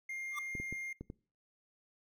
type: tone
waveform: triangle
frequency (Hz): 2117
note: C7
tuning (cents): +20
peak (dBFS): -37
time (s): 0.09-0.93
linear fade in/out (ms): 5
type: tone with exponential growth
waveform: square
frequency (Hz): 1172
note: D6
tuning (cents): -4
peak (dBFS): -36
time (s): 0.31-0.39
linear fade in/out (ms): 5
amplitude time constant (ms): 16
type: clicks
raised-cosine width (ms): 3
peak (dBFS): -30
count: 5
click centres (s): 0.552 / 0.6 / 0.726 / 1.01 / 1.101
effects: noise-tail reverb RT60 0.4 s tail -23 dB re dry